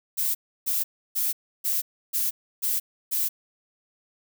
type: noise bursts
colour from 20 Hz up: violet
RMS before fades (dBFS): -25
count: 7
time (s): 0.17-3.29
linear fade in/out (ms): 20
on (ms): 180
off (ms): 310
effects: none